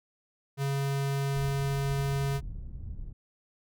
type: tone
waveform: square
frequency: 138.59 Hz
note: C#3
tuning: in tune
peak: -28 dBFS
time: 0.57-2.41 s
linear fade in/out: 50 ms
type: low-pass noise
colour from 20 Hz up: pink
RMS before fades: -39 dBFS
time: 1.34-3.13 s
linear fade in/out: 10 ms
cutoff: 100 Hz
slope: 12 dB/octave
effects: none